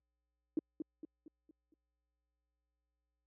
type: tone with echo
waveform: sine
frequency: 312.2 Hz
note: D#4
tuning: 6 cents sharp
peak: -29 dBFS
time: 0.57-0.59 s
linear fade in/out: 2 ms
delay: 230 ms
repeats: 5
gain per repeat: -7 dB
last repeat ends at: 1.74 s
effects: added 60 Hz sine -70 dBFS peak until 3.26 s + high-pass 150 Hz 12 dB/octave